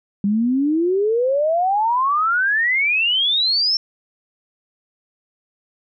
sine exponential sweep, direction up, 196 to 5450 Hz, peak -15 dBFS, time 0.24-3.77 s, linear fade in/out 2 ms, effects none

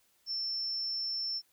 sine tone, 5370 Hz, E8, 31 cents sharp, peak -32 dBFS, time 0.26-1.42 s, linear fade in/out 50 ms, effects white hiss -70 dBFS RMS until 1.52 s

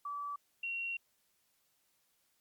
sine tone pair in turn, 1153 / 2742 Hz, D6 / F7, -32 / -32 cents, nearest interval octave + minor third, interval 1500 cents, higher second, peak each -37 / -35 dBFS, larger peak second, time 0.05-0.36 / 0.63-0.97 s, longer second, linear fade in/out 5 ms, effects white hiss -75 dBFS RMS until 2.4 s + MP3 96 kbps

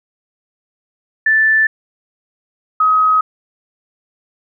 sine tone pair in turn, 1760 / 1266.3 Hz, A6 / D#6, 0 / +30 cents, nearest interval tritone, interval 570 cents, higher first, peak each -9 dBFS, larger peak neither, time 1.26-1.67 / 2.8-3.21 s, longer neither, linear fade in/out 5 ms, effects none

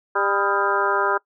harmonic tone with a mistuned harmonic, 199.1 Hz, G3, 27 cents sharp, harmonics 2 / 3 / 4 / 5 / 6 / 7 / 8, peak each -25 / -28 / -28 / -24 / -25 / -25 / -28 dBFS, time 0.15-1.18 s, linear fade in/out 10 ms, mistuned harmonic 6, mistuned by +75 cents, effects noise-tail reverb RT60 0.1 s tail -23 dB re dry

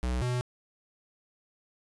square tone pair in turn, 62 / 124 Hz, B1 / B2, +7 / +7 cents, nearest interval octave, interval 1200 cents, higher second, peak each -28 dBFS, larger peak neither, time 0.03-0.22 / 0.22-0.41 s, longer neither, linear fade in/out 0 ms, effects resampled to 24000 Hz + 10-bit

